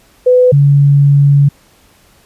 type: tone pair in turn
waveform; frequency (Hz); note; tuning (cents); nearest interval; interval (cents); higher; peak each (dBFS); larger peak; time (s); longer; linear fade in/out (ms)
sine; 501 / 141.81; B4 / C#3; +25 / +40; octave + minor seventh; 2185; first; -4; neither; 0.26-0.52 / 0.52-1.49; second; 10
effects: pink hiss -48 dBFS RMS until 2.25 s + resampled to 32000 Hz